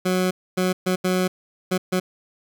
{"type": "tone bursts at uneven times", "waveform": "20% pulse", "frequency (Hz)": 183.9, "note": "F#3", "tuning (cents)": -10, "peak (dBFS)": -14, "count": 6, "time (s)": [[0.05, 0.31], [0.57, 0.73], [0.86, 0.96], [1.04, 1.28], [1.71, 1.78], [1.92, 2]], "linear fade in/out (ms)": 10, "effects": []}